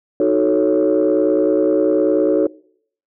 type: chord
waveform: sine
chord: D# half-diminished seventh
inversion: none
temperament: equal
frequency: 311.1 / 370 / 440 / 554.4 Hz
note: D#4 / F#4 / A4 / C#5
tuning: 0 / 0 / 0 / 0 cents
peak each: -17 dBFS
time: 0.2-2.47 s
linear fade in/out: 2 ms
effects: noise-tail reverb RT60 0.6 s tail -22 dB re dry + tanh soft clip ceiling -6 dBFS